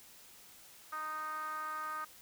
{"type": "tone with band-pass filter", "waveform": "10% pulse", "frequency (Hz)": 309.7, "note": "D#4", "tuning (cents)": -8, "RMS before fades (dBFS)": -40, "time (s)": [0.92, 2.05], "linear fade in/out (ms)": 10, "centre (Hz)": 1300, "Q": 6.3, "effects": ["white hiss -57 dBFS RMS until 2.21 s"]}